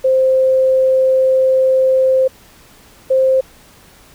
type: tone pair in turn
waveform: sine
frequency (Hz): 523.3 / 525.5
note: C5 / C5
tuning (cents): 0 / +7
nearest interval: unison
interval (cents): 7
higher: second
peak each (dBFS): -9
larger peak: neither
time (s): 0.04-2.28 / 3.1-3.41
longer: first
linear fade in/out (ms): 10
effects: pink hiss -45 dBFS RMS until 4.14 s